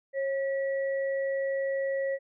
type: tone pair together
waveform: sine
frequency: 543.9 / 1936 Hz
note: C#5 / B6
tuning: -33 / -35 cents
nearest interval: octave + minor seventh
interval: 2198 cents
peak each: -27 / -38 dBFS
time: 0.13-2.19 s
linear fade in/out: 50 ms
effects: none